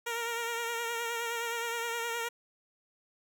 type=tone with vibrato; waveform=10% pulse; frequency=466.2 Hz; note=A#4; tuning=in tune; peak=-24 dBFS; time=0.06-2.29 s; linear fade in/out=10 ms; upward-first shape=triangle; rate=9.6 Hz; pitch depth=39 cents each way; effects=none